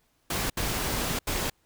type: noise bursts at uneven times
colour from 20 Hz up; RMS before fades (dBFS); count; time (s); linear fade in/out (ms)
pink; -29; 3; 0.3-0.5 / 0.57-1.19 / 1.27-1.5; 5
effects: pink hiss -69 dBFS RMS until 1.65 s